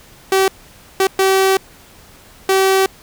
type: tone bursts at uneven times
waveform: sawtooth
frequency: 383.8 Hz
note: G4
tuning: 37 cents flat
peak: -7 dBFS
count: 4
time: 0.32-0.48 / 1-1.07 / 1.19-1.57 / 2.49-2.86 s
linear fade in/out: 2 ms
effects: pink hiss -44 dBFS RMS until 3.02 s

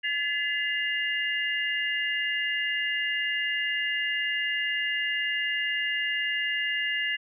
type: tone cluster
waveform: sine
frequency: 1719 / 2031 / 2821 Hz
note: A6 / B6 / F7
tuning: -41 / +48 / +17 cents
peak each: -30 dBFS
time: 0.03-7.17 s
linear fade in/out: 20 ms
effects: none

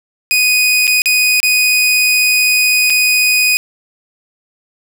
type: tone with dropouts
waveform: sawtooth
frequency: 2489 Hz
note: D#7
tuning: in tune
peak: -6 dBFS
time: 0.31-3.57 s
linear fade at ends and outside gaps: 0 ms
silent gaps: 0.87-0.877 / 1.019-1.058 / 1.402-1.43 / 2.899-2.903 s
effects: 7-bit

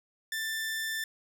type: tone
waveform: sawtooth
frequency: 1774 Hz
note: A6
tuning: 14 cents sharp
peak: -28 dBFS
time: 0.32-1.04 s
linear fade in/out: 2 ms
effects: none

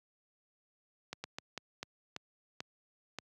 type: slowing click train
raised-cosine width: 0.2 ms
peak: -22 dBFS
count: 8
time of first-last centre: 1.13-3.187 s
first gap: 110 ms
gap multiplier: 1.32
effects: high-pass 100 Hz 12 dB/octave

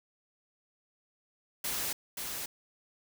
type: noise with echo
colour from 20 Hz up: white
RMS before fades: -34 dBFS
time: 1.64-1.93 s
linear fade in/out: 5 ms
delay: 530 ms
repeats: 1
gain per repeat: -4 dB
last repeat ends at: 2.46 s
effects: none

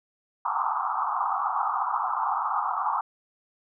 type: band-pass noise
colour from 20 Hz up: white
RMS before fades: -27 dBFS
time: 0.45-3.01 s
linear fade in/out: 5 ms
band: 750 to 1300 Hz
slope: 96 dB/octave
effects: none

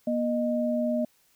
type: tone pair together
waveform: sine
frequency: 239.6 / 616.4 Hz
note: A#3 / D#5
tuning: +48 / -16 cents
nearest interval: octave + major third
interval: 1636 cents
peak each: -26 / -27 dBFS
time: 0.07-1.05 s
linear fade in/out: 5 ms
effects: white hiss -65 dBFS RMS until 1.35 s

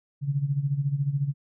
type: tone with tremolo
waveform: sine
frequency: 140.9 Hz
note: C#3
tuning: 29 cents sharp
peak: -20 dBFS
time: 0.21-1.34 s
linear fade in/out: 50 ms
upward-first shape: sine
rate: 14 Hz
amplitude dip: 75%
effects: none

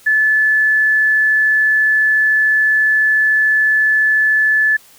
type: tone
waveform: sine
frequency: 1733 Hz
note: A6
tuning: 27 cents flat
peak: -10 dBFS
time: 0.06-4.77 s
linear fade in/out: 10 ms
effects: white hiss -46 dBFS RMS until 4.98 s

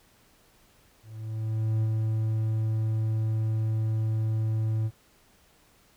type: tone with ADSR envelope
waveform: triangle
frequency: 110 Hz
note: A2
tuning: in tune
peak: -20 dBFS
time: 1.02-4.91 s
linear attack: 810 ms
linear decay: 38 ms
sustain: -2 dB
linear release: 51 ms
effects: pink hiss -61 dBFS RMS until 5.96 s

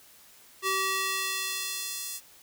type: tone with high-pass filter sweep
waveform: square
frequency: 382.9 Hz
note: G4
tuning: 41 cents flat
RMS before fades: -31 dBFS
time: 0.62-2.21 s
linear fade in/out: 50 ms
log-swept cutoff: 820 to 6900 Hz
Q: 0.71
effects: white hiss -55 dBFS RMS until 2.42 s

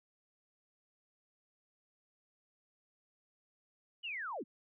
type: linear sweep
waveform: sine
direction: down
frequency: 3005 to 162.7 Hz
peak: -38 dBFS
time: 4.03-4.44 s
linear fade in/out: 20 ms
effects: none

